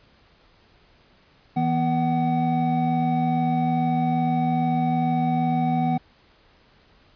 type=tone cluster; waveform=triangle; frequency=161.6 / 244 / 752 Hz; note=E3 / B3 / F#5; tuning=-34 / -21 / +28 cents; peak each=-22 dBFS; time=1.56-5.98 s; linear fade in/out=10 ms; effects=pink hiss -57 dBFS RMS until 7.15 s + resampled to 11025 Hz